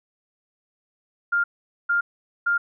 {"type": "tone bursts", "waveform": "sine", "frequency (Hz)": 1402, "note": "F6", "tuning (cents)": 6, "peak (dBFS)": -18, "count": 3, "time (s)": [1.32, 2.58], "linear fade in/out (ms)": 10, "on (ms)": 120, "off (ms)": 450, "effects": []}